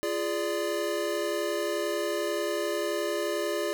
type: chord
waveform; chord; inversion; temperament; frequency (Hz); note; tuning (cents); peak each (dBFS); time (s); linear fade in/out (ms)
square; D diminished; first; equal with one note detuned; 344 / 415.3 / 587.3; F4 / Ab4 / D5; -26 / 0 / 0; -33 / -33 / -32; 0.03-3.73; 0
effects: none